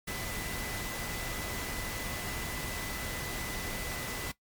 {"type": "tone in noise", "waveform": "sine", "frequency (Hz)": 2000, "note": "B6", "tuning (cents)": 21, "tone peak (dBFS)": -43, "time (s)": [0.07, 4.32], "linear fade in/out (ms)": 10, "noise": "pink", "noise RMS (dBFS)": -37, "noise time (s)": [0.07, 4.32], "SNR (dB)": -9, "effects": ["noise-tail reverb RT60 0.1 s tail -17 dB re dry", "MP3 96 kbps"]}